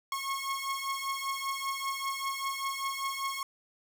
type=beating tone pair; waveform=sawtooth; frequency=1088 / 1093.1 Hz; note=C#6 / C#6; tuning=-33 / -25 cents; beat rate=5.1 Hz; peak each=-31 / -32 dBFS; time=0.12-3.43 s; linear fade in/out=2 ms; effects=11-bit